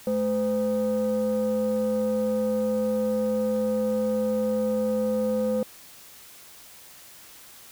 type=tone pair together; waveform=sine; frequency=215 / 511.4 Hz; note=A3 / C5; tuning=-40 / -40 cents; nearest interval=octave + minor third; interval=1500 cents; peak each=-24 / -22 dBFS; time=0.07-5.63 s; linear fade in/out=2 ms; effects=tanh soft clip ceiling -19 dBFS + white hiss -48 dBFS RMS until 7.71 s